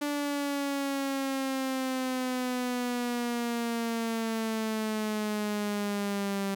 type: exponential sweep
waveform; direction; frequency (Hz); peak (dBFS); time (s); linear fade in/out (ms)
sawtooth; down; 292.1 to 196; -25; 0.01-6.55; 10
effects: none